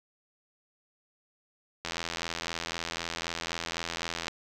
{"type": "click train", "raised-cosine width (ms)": 0.2, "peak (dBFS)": -15, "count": 205, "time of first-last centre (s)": [1.85, 4.281], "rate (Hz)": 83.9, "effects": []}